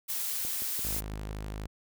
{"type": "noise", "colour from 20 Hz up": "blue", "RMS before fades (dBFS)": -33, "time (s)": [0.08, 1.01], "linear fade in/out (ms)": 20}
{"type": "click train", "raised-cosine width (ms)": 2, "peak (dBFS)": -31, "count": 6, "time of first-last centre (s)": [0.45, 1.308], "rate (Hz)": 5.83}
{"type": "tone", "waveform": "sawtooth", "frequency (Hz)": 52.1, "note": "G#1", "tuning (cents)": 6, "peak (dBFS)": -32, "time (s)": [0.84, 1.67], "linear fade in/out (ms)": 10}
{"effects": []}